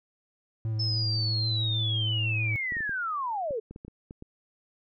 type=tone with vibrato; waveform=triangle; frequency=110 Hz; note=A2; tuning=in tune; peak=-25 dBFS; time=0.65-2.56 s; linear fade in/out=0 ms; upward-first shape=sine; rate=6.3 Hz; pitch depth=23 cents each way
type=linear sweep; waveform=sine; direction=down; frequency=5274 to 415.3 Hz; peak=-28 dBFS; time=0.79-3.6 s; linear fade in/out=10 ms
type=clicks; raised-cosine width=3 ms; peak=-29 dBFS; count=11; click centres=2.722 / 2.768 / 2.806 / 2.894 / 3.508 / 3.71 / 3.761 / 3.849 / 3.881 / 4.109 / 4.224 s
effects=none